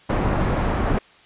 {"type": "low-pass noise", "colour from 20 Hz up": "pink", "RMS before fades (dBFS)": -21, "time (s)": [0.09, 0.99], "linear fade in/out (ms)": 10, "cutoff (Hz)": 1300, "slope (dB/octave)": 12, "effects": ["white hiss -51 dBFS RMS until 1.25 s", "resampled to 8000 Hz"]}